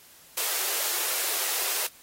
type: high-pass noise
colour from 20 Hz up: white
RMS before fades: -28 dBFS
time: 0.37-1.87 s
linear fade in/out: 5 ms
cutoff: 340 Hz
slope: 96 dB/octave
effects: white hiss -53 dBFS RMS until 2.02 s + AAC 48 kbps